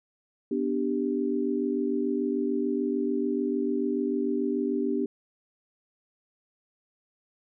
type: chord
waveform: sine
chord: G major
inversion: first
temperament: equal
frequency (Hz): 246.9 / 293.7 / 392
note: B3 / D4 / G4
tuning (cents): 0 / 0 / 0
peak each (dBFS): -29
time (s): 0.51-5.06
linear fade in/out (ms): 5
effects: none